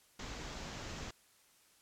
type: low-pass noise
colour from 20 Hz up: pink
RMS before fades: -45 dBFS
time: 0.19-1.11 s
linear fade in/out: 5 ms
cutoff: 7500 Hz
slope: 96 dB/octave
effects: white hiss -67 dBFS RMS until 1.81 s + low-pass 12000 Hz 12 dB/octave